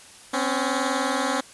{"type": "tone pair together", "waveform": "10% pulse", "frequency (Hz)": [256.6, 277.2], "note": ["C4", "C#4"], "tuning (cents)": [-34, 0], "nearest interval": "minor second", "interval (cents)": 134, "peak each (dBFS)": -17, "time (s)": [0.33, 1.41], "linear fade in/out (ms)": 10, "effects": ["white hiss -47 dBFS RMS until 1.53 s", "resampled to 24000 Hz"]}